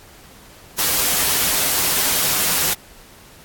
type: noise with comb filter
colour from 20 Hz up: white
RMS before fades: -18 dBFS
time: 0.78-2.74 s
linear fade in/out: 10 ms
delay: 8.9 ms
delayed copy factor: -0.55
effects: pink hiss -45 dBFS RMS until 3.44 s + AAC 64 kbps